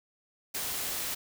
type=noise; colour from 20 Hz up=white; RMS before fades=-34 dBFS; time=0.54-1.15 s; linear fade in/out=10 ms; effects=none